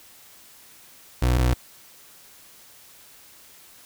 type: tone pair in turn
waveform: 30% pulse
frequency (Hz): 61.8 / 61.8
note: B1 / B1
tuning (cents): +2 / +2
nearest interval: unison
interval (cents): 0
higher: neither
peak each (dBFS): -15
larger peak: neither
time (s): 1.22-1.38 / 1.38-1.54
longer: neither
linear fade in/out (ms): 5
effects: white hiss -50 dBFS RMS until 3.85 s